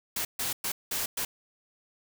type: noise bursts at uneven times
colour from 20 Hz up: white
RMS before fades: -31 dBFS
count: 5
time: 0.16-0.25 / 0.39-0.53 / 0.64-0.72 / 0.91-1.06 / 1.17-1.25 s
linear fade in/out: 5 ms
effects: none